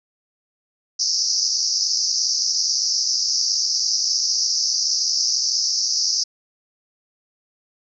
pink band-pass noise, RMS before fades -21 dBFS, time 0.99-6.24 s, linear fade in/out 10 ms, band 4800 to 6000 Hz, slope 96 dB/octave, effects none

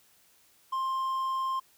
triangle tone, 1055 Hz, C6, 14 cents sharp, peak -26 dBFS, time 0.72-1.6 s, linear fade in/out 10 ms, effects white hiss -63 dBFS RMS until 1.77 s

